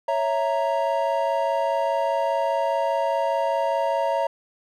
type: chord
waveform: triangle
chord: A# diminished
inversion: first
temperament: equal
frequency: 554.4 / 659.3 / 932.3 Hz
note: C#5 / E5 / A#5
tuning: 0 / 0 / 0 cents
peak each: -23 dBFS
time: 0.08-4.27 s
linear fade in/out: 5 ms
effects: none